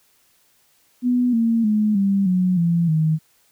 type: tone with pitch steps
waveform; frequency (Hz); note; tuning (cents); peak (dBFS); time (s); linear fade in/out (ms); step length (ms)
sine; 246.9 / 229 / 212.5 / 197.1 / 182.84 / 169.61 / 157.34; B3 / A#3 / G#3 / G3 / F#3 / E3 / D#3; 0 / -31 / +40 / +10 / -20 / +50 / +20; -15; 1.02-3.19; 50; 310
effects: white hiss -60 dBFS RMS until 3.51 s